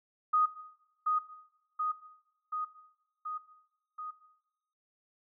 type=tone with echo; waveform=sine; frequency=1244.5 Hz; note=D#6; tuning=in tune; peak=-23 dBFS; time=0.33-0.46 s; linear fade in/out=10 ms; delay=730 ms; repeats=5; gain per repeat=-3 dB; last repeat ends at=4.11 s; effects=noise-tail reverb RT60 1.0 s tail -17 dB re dry